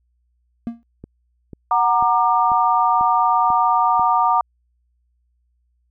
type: tone with exponential decay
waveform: triangle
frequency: 233.1 Hz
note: A#3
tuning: in tune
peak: -17 dBFS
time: 0.67-0.83 s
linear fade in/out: 0 ms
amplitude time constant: 34 ms
type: click train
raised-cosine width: 3 ms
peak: -22 dBFS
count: 7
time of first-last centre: 1.04-3.996 s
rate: 2.03 Hz
type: chord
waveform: sine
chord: Gb augmented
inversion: none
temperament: equal with one note detuned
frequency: 740 / 932.3 / 1195.2 Hz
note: Gb5 / Bb5 / D6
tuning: 0 / 0 / +30 cents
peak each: -19 / -17 / -18 dBFS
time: 1.71-4.41 s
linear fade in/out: 2 ms
effects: added 60 Hz sine -62 dBFS peak until 5.9 s